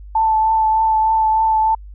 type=tone with vibrato; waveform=sine; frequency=880 Hz; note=A5; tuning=in tune; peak=-12 dBFS; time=0.15-1.75 s; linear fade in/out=5 ms; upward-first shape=triangle; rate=3.3 Hz; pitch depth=18 cents each way; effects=added 50 Hz sine -33 dBFS peak until 1.94 s